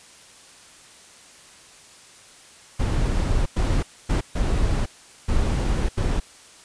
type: noise bursts at uneven times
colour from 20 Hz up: brown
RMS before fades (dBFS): -21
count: 6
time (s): 2.79-3.46 / 3.56-3.83 / 4.09-4.21 / 4.35-4.86 / 5.28-5.89 / 5.97-6.2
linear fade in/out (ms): 10
effects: white hiss -48 dBFS RMS until 6.64 s + resampled to 22050 Hz